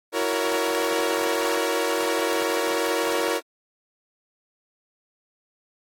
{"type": "chord", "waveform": "sawtooth", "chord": "F# dominant seventh", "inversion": "third", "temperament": "equal with one note detuned", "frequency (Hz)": [329.6, 370, 466.2, 561.5], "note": ["E4", "F#4", "A#4", "C#5"], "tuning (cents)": [0, 0, 0, 22], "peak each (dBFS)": [-25, -26, -22, -24], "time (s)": [0.12, 3.41], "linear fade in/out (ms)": 50, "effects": ["AAC 48 kbps"]}